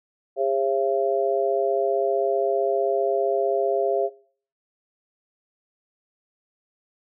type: harmonic tone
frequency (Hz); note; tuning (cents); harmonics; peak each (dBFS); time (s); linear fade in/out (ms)
135.4; C#3; -40; 3 / 4 / 5; -24 / -24 / -24; 0.36-4.1; 50
effects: noise-tail reverb RT60 0.5 s tail -21 dB re dry